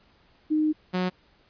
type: tone pair in turn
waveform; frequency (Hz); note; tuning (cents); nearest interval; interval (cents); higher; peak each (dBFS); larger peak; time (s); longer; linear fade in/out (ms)
sine / sawtooth; 307.9 / 182.72; D#4 / F#3; -18 / -21; major sixth; 903; first; -20; neither; 0.5-0.73 / 0.93-1.1; first; 20
effects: pink hiss -61 dBFS RMS until 1.49 s + resampled to 11025 Hz